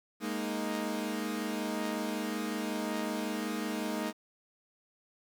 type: chord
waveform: sawtooth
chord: Ab suspended second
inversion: none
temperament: equal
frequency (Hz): 207.7 / 233.1 / 311.1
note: Ab3 / Bb3 / Eb4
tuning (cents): 0 / 0 / 0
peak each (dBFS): -33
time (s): 0.2-4.13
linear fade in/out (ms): 50
effects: 10-bit